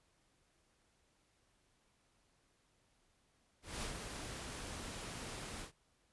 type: noise with ADSR envelope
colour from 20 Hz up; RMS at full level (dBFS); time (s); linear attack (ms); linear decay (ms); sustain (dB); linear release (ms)
pink; -41; 3.62-5.72; 200; 110; -5; 110
effects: pink hiss -75 dBFS RMS until 6.12 s + resampled to 24000 Hz